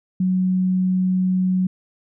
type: tone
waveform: sine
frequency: 185 Hz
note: F#3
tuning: in tune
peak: -16 dBFS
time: 0.2-1.67 s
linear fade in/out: 5 ms
effects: none